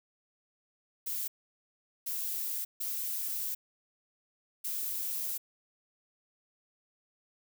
violet noise bursts at uneven times, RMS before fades -35 dBFS, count 4, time 1.06-1.28 / 2.06-2.65 / 2.8-3.55 / 4.64-5.38 s, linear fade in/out 10 ms, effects none

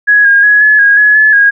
sine tone with pitch steps, 1672 / 1624 / 1677 / 1708 / 1640 / 1692 / 1720 / 1639 Hz, G#6 / G#6 / G#6 / G#6 / G#6 / G#6 / A6 / G#6, +11 / -39 / +16 / +48 / -22 / +32 / -40 / -23 cents, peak -3 dBFS, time 0.07-1.51 s, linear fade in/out 20 ms, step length 180 ms, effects none

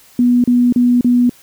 sine tone bursts, 244.4 Hz, B3, 18 cents flat, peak -8 dBFS, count 4, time 0.19-1.295 s, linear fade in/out 2 ms, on 250 ms, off 35 ms, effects white hiss -46 dBFS RMS until 1.42 s

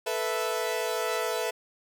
sawtooth chord, A suspended second, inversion none, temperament equal, 440 / 493.9 / 659.3 Hz, A4 / B4 / E5, 0 / 0 / 0 cents, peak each -28 dBFS, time 0.06-1.51 s, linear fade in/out 10 ms, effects none

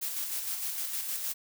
blue noise with tremolo, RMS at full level -33 dBFS, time 0.01-1.34 s, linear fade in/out 20 ms, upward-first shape square, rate 6.5 Hz, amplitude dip 35%, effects none

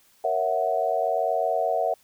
sine chord, F# dominant seventh, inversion first, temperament equal, 466.2 / 554.4 / 659.3 / 740 Hz, A#4 / C#5 / E5 / F#5, 0 / 0 / 0 / 0 cents, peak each -30 / -29 / -25 / -26 dBFS, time 0.24-1.94 s, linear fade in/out 5 ms, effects white hiss -60 dBFS RMS until 2.03 s

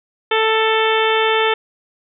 harmonic tone, 441.8 Hz, A4, 7 cents sharp, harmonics 1 / 2 / 3 / 4 / 5 / 6 / 7 / 8, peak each -17 / -20 / -22 / -23 / -24 / -25 / -25 / -26 dBFS, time 0.31-1.54 s, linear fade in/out 5 ms, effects none

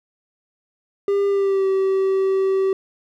triangle tone with pitch glide, 400 to 384.6 Hz, G4 to G4, +35 to -33 cents, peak -14 dBFS, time 1.08-2.73 s, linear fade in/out 2 ms, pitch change -68 cents, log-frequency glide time 1.28-1.67 s, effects none

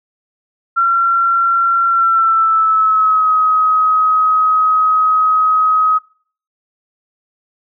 sine tone with pitch glide, 1365 to 1266.3 Hz, F6 to D#6, -40 to +30 cents, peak -9 dBFS, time 0.76-5.99 s, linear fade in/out 20 ms, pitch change -130 cents, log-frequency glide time 1.88-3.31 s, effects noise-tail reverb RT60 0.5 s tail -22 dB re dry

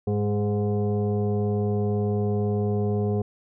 sine tone with frequency modulation, 104 Hz, G#2, 3 cents sharp, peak -21 dBFS, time 0.07-3.22 s, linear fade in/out 5 ms, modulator 310 Hz, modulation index 1.2, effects none

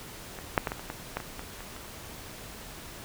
clicks, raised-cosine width 0.5 ms, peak -24 / -6 / -13 / -17 / -25 / -19 / -14 / -23 / -22 / -27 / -29 dBFS, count 11, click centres 0.388 / 0.578 / 0.672 / 0.719 / 0.795 / 0.901 / 1.17 / 1.202 / 1.394 / 1.606 / 1.764 s, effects pink hiss -44 dBFS RMS until 3.04 s

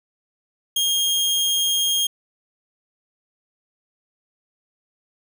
sawtooth tone, 3238 Hz, G#7, 45 cents flat, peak -15 dBFS, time 0.76-2.07 s, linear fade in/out 5 ms, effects none

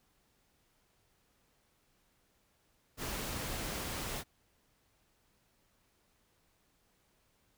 pink noise, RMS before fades -39 dBFS, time 2.97-4.24 s, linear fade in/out 50 ms, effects pink hiss -73 dBFS RMS until 7.57 s

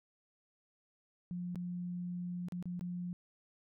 sine tone with dropouts, 177.2 Hz, F3, 25 cents sharp, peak -37 dBFS, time 1.31-3.13 s, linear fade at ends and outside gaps 0 ms, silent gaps 1.547-1.557 / 2.485-2.522 / 2.626-2.656 / 2.794-2.81 s, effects none

